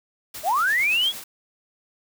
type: noise with tremolo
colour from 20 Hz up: white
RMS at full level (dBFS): -35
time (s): 0.34-1.24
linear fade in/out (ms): 5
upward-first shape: sine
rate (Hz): 8.8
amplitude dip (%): 45
type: linear sweep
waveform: sine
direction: up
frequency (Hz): 573 to 3424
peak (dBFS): -18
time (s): 0.43-1.13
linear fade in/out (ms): 50
effects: none